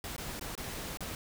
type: noise with dropouts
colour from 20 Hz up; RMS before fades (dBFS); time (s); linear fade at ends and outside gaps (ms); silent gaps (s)
pink; -40; 0.04-1.15; 1; 0.164-0.18 / 0.395-0.411 / 0.553-0.577 / 0.972-1.006
effects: none